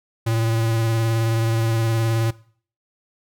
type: tone with vibrato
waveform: square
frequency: 113.5 Hz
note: A#2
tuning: 46 cents flat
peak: -19 dBFS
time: 0.26-2.31 s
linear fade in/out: 10 ms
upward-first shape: triangle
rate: 19 Hz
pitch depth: 29 cents each way
effects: noise-tail reverb RT60 0.5 s tail -20 dB re dry